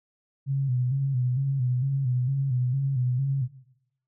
sine tone with vibrato, 130.9 Hz, C3, 1 cent sharp, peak -22 dBFS, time 0.46-3.48 s, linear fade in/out 50 ms, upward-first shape square, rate 2.2 Hz, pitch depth 80 cents each way, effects noise-tail reverb RT60 0.8 s tail -17 dB re dry

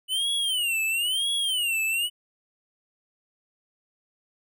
square tone with vibrato, 2960 Hz, F#7, in tune, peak -24 dBFS, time 0.08-2.1 s, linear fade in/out 50 ms, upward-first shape sine, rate 1 Hz, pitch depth 210 cents each way, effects none

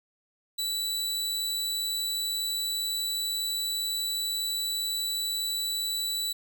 sawtooth tone, 3951 Hz, B7, in tune, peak -25 dBFS, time 0.58-6.33 s, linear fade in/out 10 ms, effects none

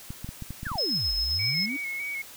clicks, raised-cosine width 5 ms, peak -23 dBFS, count 9, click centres 0.105 / 0.245 / 0.29 / 0.423 / 0.506 / 0.631 / 0.668 / 0.717 / 0.756 s
sine exponential two-way sweep, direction down then up, 1864.7 to 45 to 295.3 Hz, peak -31 dBFS, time 0.65-1.77 s, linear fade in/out 10 ms, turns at 1.14 s
sine tone with tremolo, 5170 Hz, E8, 34 cents flat, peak -24 dBFS, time 0.78-1.66 s, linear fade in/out 5 ms, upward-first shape square, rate 7.6 Hz, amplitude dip 25%
sine tone with vibrato, 2217 Hz, C#7, in tune, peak -30 dBFS, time 1.39-2.22 s, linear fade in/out 5 ms, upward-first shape square, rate 3.3 Hz, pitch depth 30 cents each way
effects white hiss -46 dBFS RMS until 2.36 s

